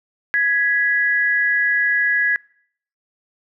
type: tone pair together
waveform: sine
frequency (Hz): 1666.8 / 1967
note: G#6 / B6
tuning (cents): +6 / -7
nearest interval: minor third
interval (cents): 287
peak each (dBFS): -16 / -20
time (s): 0.34-2.36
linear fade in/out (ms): 0
effects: noise-tail reverb RT60 0.6 s tail -24 dB re dry